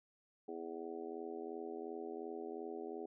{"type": "harmonic tone", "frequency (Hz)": 82.8, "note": "E2", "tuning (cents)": 8, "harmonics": [3, 4, 5, 6, 7, 8, 9], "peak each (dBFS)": [-52, -48, -45, -59, -56, -60, -52], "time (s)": [0.48, 3.06], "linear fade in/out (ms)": 5, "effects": []}